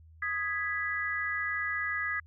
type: chord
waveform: sine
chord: G# minor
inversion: second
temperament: equal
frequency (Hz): 1244.5 / 1661.2 / 1975.5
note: D#6 / G#6 / B6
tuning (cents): 0 / 0 / 0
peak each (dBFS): -37 / -33 / -33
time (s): 0.22-2.2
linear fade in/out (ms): 5
effects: added 80 Hz sine -52 dBFS peak until 2.26 s